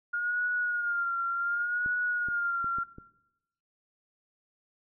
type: tone with vibrato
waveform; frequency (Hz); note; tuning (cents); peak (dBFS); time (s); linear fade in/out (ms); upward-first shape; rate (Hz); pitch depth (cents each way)
sine; 1419; F6; +27; -27; 0.13-2.84; 10; sine; 0.68; 55
type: clicks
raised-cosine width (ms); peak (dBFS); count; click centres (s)
3; -31; 5; 1.861 / 2.286 / 2.644 / 2.785 / 2.984
effects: noise-tail reverb RT60 0.9 s tail -18 dB re dry